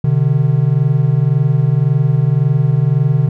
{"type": "tone pair together", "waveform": "triangle", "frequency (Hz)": [129.26, 151.1], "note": ["C3", "D3"], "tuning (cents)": [-21, 50], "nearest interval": "minor third", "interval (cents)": 271, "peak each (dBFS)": -11, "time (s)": [0.04, 3.29], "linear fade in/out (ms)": 5, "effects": []}